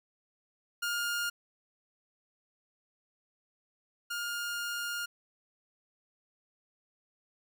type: tone pair in turn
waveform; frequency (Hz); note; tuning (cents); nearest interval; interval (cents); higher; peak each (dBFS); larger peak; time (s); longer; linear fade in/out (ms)
sawtooth; 1414 / 1414; F6 / F6; +21 / +21; unison; 0; neither; -27 / -30; first; 0.82-1.3 / 4.1-5.06; second; 10
effects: none